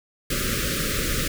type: band-stop noise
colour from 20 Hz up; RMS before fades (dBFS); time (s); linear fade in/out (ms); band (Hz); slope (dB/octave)
pink; -25; 0.3-1.28; 5; 580 to 1200; 96
effects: none